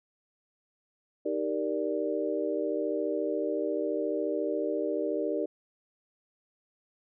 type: chord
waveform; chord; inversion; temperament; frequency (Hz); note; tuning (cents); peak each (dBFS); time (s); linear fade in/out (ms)
sine; Eb major seventh; none; equal; 311.1 / 392 / 466.2 / 587.3; Eb4 / G4 / Bb4 / D5; 0 / 0 / 0 / 0; -33; 1.25-5.46; 10
effects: none